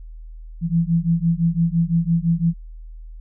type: beating tone pair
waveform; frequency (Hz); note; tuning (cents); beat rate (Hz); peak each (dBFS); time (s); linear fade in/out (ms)
sine; 164.81 / 170.71; E3 / F3; 0 / -39; 5.9; -19; 0.61-2.54; 50
effects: added 40 Hz sine -34 dBFS peak until 3.2 s